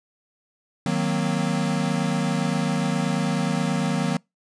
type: chord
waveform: square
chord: C half-diminished seventh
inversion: first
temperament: equal with one note detuned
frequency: 155.56 / 185 / 234 / 261.6 Hz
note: Eb3 / Gb3 / Bb3 / C4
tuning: 0 / 0 / +7 / 0 cents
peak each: -27 / -26 / -28 / -31 dBFS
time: 0.86-4.17 s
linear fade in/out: 2 ms
effects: noise-tail reverb RT60 0.2 s tail -26 dB re dry + resampled to 22050 Hz